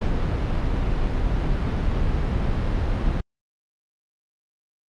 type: noise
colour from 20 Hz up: brown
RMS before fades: -22 dBFS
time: 0.01-3.21 s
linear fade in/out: 10 ms
effects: low-pass 4000 Hz 12 dB/octave + Opus 48 kbps